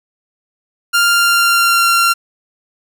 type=tone with pitch glide; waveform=sawtooth; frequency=1396.9 to 1376.1 Hz; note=F6 to F6; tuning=0 to -26 cents; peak=-6 dBFS; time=0.93-2.14 s; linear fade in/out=20 ms; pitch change=-26 cents; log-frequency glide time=1.07-1.88 s; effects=none